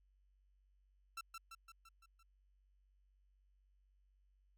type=tone with echo; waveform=sawtooth; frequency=1343 Hz; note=E6; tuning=32 cents sharp; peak=-40 dBFS; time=1.17-1.21 s; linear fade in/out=5 ms; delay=170 ms; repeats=6; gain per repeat=-4 dB; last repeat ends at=2.23 s; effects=added 48 Hz sine -70 dBFS peak until 4.57 s